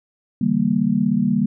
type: tone cluster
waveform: sine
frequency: 141.5 / 161.1 / 197.9 / 234.4 Hz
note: C#3 / E3 / G3 / A#3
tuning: +36 / -39 / +17 / +10 cents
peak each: -27 / -25 / -19 / -19 dBFS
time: 0.41-1.46 s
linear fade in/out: 5 ms
effects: none